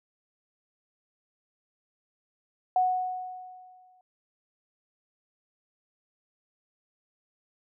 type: tone with exponential decay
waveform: sine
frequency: 737 Hz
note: F#5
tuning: 7 cents flat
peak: -19 dBFS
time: 2.76-4.01 s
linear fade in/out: 2 ms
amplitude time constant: 270 ms
effects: none